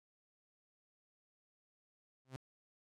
sawtooth tone with exponential growth, 130.81 Hz, C3, in tune, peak -37 dBFS, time 2.25-2.36 s, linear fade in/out 0 ms, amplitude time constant 22 ms, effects low-pass 10000 Hz 12 dB/octave

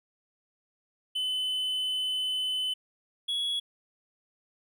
triangle tone pair in turn, 3025 / 3356 Hz, F#7 / G#7, +38 / +17 cents, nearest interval major second, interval 179 cents, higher second, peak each -26 dBFS, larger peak neither, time 1.15-2.74 / 3.28-3.6 s, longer first, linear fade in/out 10 ms, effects none

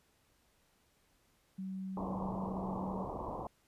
sine tone, 189.9 Hz, F#3, 45 cents sharp, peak -38 dBFS, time 1.58-3.05 s, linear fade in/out 10 ms
white low-pass noise, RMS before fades -41 dBFS, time 1.97-3.47 s, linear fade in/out 2 ms, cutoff 1100 Hz, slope 96 dB/octave
effects pink hiss -72 dBFS RMS until 3.67 s + resampled to 32000 Hz

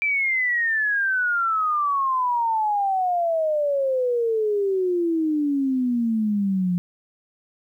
sine exponential sweep, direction down, 2349 to 174.61 Hz, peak -19 dBFS, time 0.02-6.78 s, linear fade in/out 0 ms, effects 10-bit

